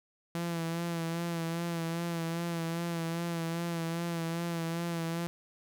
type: tone with vibrato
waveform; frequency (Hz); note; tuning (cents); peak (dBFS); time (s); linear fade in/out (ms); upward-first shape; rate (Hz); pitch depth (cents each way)
sawtooth; 167.9; E3; +32; -28; 0.35-5.27; 0; sine; 2.5; 35
effects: none